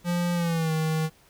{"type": "tone with pitch glide", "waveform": "square", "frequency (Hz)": [174.61, 158.28], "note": ["F3", "D#3"], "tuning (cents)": [0, 30], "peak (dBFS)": -24, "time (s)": [0.04, 1.1], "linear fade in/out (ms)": 50, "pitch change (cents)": -170, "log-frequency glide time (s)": [0.34, 0.72], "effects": ["pink hiss -58 dBFS RMS until 1.29 s"]}